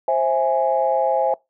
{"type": "chord", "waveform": "sine", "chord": "C augmented", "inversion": "none", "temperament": "equal with one note detuned", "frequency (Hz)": [528.4, 659.3, 830.6], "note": ["C5", "E5", "G#5"], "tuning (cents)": [17, 0, 0], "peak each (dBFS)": -20, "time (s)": [0.08, 1.34], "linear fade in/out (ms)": 2, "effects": ["noise-tail reverb RT60 0.2 s tail -23 dB re dry", "tanh soft clip ceiling -6 dBFS"]}